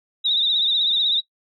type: tone with vibrato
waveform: sine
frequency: 3729 Hz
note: A#7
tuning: in tune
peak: -16 dBFS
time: 0.24-1.21 s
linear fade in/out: 20 ms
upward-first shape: triangle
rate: 16 Hz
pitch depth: 93 cents each way
effects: noise-tail reverb RT60 0.1 s tail -19 dB re dry + MP3 48 kbps